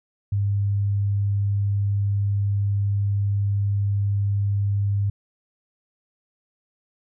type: tone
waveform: sine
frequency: 100.7 Hz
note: G2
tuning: 47 cents sharp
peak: -19 dBFS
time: 0.32-5.1 s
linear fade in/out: 5 ms
effects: none